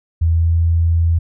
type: tone with pitch glide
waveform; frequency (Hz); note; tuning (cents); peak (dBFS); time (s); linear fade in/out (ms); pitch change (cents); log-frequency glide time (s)
sine; 82.41 to 83.42; E2 to E2; 0 to +21; -11; 0.21-1.19; 10; +21; 0.31-0.54
effects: none